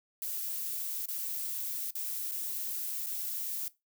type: noise with dropouts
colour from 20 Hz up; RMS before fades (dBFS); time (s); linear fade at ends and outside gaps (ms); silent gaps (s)
violet; -36; 0.22-3.68; 1; 1.058-1.085 / 1.907-1.953 / 2.313-2.318 / 3.062-3.068
effects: noise-tail reverb RT60 0.2 s tail -18 dB re dry